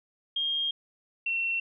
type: tone pair in turn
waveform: sine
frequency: 3227 / 2714 Hz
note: G7 / E7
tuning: +50 / +50 cents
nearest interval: minor third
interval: 300 cents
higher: first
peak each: -26 dBFS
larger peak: neither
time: 0.36-0.71 / 1.26-1.6 s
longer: first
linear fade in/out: 5 ms
effects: none